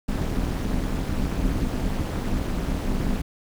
brown noise with amplitude modulation, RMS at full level -21 dBFS, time 0.08-3.22 s, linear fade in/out 10 ms, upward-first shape sine, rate 222 Hz, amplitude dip 90%, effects none

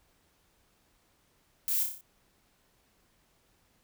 violet noise with echo, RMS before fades -30 dBFS, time 1.68-1.83 s, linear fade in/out 0 ms, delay 30 ms, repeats 6, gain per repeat -4 dB, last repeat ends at 2.01 s, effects pink hiss -69 dBFS RMS until 3.83 s

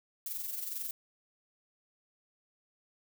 violet noise with amplitude modulation, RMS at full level -36 dBFS, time 0.26-0.91 s, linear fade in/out 2 ms, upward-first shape sine, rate 22.2 Hz, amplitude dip 55%, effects none

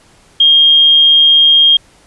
sine tone, 3228 Hz, G#7, 50 cents flat, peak -4 dBFS, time 0.4-1.77 s, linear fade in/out 5 ms, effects pink hiss -47 dBFS RMS until 2.06 s + resampled to 24000 Hz

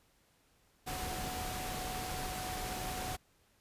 sine tone in noise, 740 Hz, F#5, in tune, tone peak -42 dBFS, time 0.86-3.17 s, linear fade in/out 20 ms, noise pink, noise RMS -40 dBFS, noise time 0.86-3.17 s, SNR -5 dB, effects pink hiss -70 dBFS RMS until 3.6 s + resampled to 32000 Hz

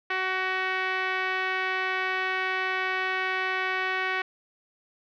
5% pulse tone with low-pass filter, 374.9 Hz, F#4, 23 cents sharp, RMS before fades -28 dBFS, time 0.1-4.22 s, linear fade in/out 5 ms, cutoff 2000 Hz, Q 1.8, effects none

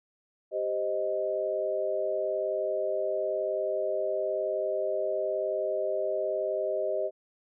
sine chord, C minor, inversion second, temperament equal, 392 / 523.3 / 622.3 Hz, G4 / C5 / Eb5, 0 / 0 / 0 cents, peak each -33 / -33 / -29 dBFS, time 0.51-7.11 s, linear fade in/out 50 ms, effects none

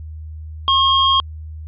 sine tone pair together, 1080 / 3236 Hz, C#6 / G#7, -45 / -46 cents, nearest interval octave + perfect fifth, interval 1899 cents, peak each -14 dBFS, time 0.68-1.2 s, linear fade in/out 0 ms, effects added 78 Hz sine -29 dBFS peak until 1.67 s + resampled to 8000 Hz

